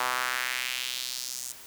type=tone with high-pass filter sweep; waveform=sawtooth; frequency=126.3 Hz; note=B2; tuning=39 cents sharp; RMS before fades=-32 dBFS; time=0-1.52 s; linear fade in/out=2 ms; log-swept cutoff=990 to 7400 Hz; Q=1.9; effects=white hiss -47 dBFS RMS until 1.66 s